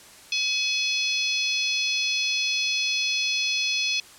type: harmonic tone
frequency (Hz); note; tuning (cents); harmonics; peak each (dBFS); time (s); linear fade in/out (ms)
850; G#5; +40; 3 / 4 / 5 / 6 / 7; -26 / -28 / -30 / -32 / -33; 0.32-4; 2
effects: white hiss -48 dBFS RMS until 4.18 s + low-pass 10000 Hz 12 dB/octave